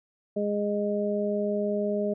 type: harmonic tone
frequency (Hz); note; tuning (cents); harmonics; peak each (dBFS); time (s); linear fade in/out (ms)
206.1; G#3; -13; 1 / 2 / 3; -29 / -29 / -29; 0.36-2.14; 10
effects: none